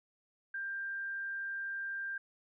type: tone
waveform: sine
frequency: 1588 Hz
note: G6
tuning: 22 cents sharp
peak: -36 dBFS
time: 0.54-2.18 s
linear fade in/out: 5 ms
effects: none